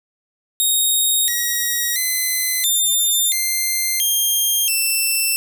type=tone with pitch steps; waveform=5% pulse; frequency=3735 / 1899 / 2036 / 3598 / 2089 / 3204 / 2676 Hz; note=A#7 / A#6 / C7 / A7 / C7 / G7 / E7; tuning=+3 / +32 / -48 / +38 / -3 / +37 / +25 cents; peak=-8 dBFS; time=0.6-5.36 s; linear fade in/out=0 ms; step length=680 ms; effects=none